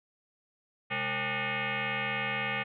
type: tone with frequency modulation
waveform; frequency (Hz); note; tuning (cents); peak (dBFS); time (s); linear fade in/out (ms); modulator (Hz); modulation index
sine; 205.2; G#3; -21; -29; 0.9-2.64; 20; 334; 7.8
effects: none